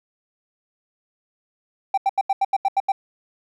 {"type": "tone bursts", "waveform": "triangle", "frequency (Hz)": 782, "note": "G5", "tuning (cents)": -4, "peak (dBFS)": -13, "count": 9, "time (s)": [1.94, 2.92], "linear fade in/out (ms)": 5, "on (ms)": 36, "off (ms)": 82, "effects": ["tanh soft clip ceiling -9 dBFS"]}